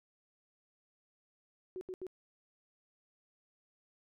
sine tone bursts, 370 Hz, F#4, in tune, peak -39 dBFS, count 3, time 1.76-2.067 s, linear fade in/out 0 ms, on 51 ms, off 77 ms, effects none

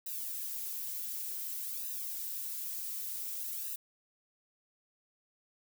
violet noise with flanger, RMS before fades -39 dBFS, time 0.06-3.76 s, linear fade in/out 5 ms, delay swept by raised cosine 0.9 to 4.3 ms, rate 0.55 Hz, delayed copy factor -0.75, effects none

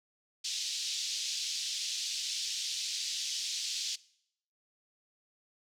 white band-pass noise, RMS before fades -36 dBFS, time 0.44-3.96 s, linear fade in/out 10 ms, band 3200 to 6000 Hz, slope 24 dB/octave, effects noise-tail reverb RT60 0.7 s tail -21 dB re dry

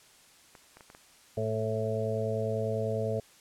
clicks, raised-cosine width 0.5 ms, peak -34 dBFS, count 5, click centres 0.552 / 0.77 / 0.808 / 0.901 / 0.949 s
harmonic tone, 110 Hz, A2, in tune, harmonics 1 / 2 / 4 / 5 / 6, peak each -33 / -38 / -33 / -35 / -35 dBFS, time 1.37-3.2 s, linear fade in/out 5 ms
effects white hiss -58 dBFS RMS until 3.4 s + low-pass 10000 Hz 12 dB/octave

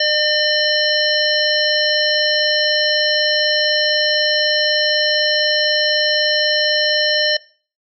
harmonic tone with a mistuned harmonic, 604 Hz, D5, 48 cents sharp, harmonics 1 / 3 / 5 / 7 / 9, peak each -20 / -20 / -20 / -20 / -20 dBFS, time 0-7.37 s, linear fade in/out 5 ms, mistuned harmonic 7, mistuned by -30 cents, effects noise-tail reverb RT60 0.4 s tail -20 dB re dry

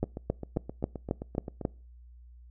two click trains, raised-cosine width 2 ms, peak -23 / -14 dBFS, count 13 / 7, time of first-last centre 0.04-1.613 / 0.03-1.652 s, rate 7.63 / 3.7 Hz, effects noise-tail reverb RT60 0.4 s tail -25 dB re dry + added 60 Hz sine -49 dBFS peak until 2.5 s

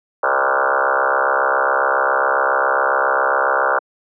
sine tone with frequency modulation, 987.8 Hz, B5, in tune, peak -13 dBFS, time 0.23-3.79 s, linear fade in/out 5 ms, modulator 67.3 Hz, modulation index 7.8, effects high-pass 400 Hz 12 dB/octave

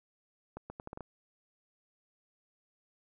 accelerating click train, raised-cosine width 1 ms, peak -28 dBFS, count 7, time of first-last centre 0.57-1.007 s, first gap 130 ms, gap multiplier 0.76, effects none

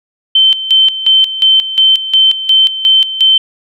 sine tone with tremolo, 3092 Hz, G7, 24 cents flat, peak -4 dBFS, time 0.35-3.38 s, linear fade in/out 5 ms, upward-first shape square, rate 2.8 Hz, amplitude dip 75%, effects none

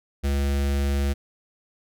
square tone with notch filter, 70 Hz, C#2, 18 cents sharp, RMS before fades -23 dBFS, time 0.23-1.14 s, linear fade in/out 20 ms, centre 1000 Hz, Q 1.9, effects none

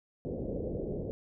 white low-pass noise, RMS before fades -36 dBFS, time 0.25-1.11 s, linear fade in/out 0 ms, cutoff 550 Hz, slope 48 dB/octave, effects none

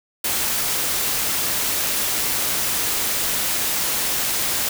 white noise, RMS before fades -22 dBFS, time 0.24-4.69 s, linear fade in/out 5 ms, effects none

